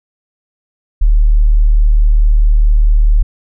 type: tone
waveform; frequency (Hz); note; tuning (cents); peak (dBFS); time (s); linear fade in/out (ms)
sine; 37.69; D1; +46; -5; 1.01-3.23; 10
effects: none